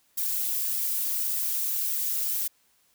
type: noise with flanger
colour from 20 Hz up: violet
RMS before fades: -28 dBFS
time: 0.17-2.48 s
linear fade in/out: 10 ms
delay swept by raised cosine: 1.5 to 6.3 ms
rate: 1.7 Hz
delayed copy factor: +0.8
effects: white hiss -66 dBFS RMS until 2.94 s